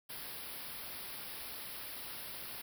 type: band-stop noise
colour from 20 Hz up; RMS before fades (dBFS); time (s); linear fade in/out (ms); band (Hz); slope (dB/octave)
white; -45; 0.09-2.62; 10; 5300 to 9700; 96
effects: none